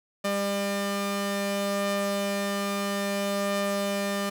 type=tone pair together; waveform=sawtooth; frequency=200.2 / 600 Hz; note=G3 / D5; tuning=+37 / +37 cents; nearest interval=octave + perfect fifth; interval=1900 cents; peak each=-25 dBFS; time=0.24-4.3 s; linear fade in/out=10 ms; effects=none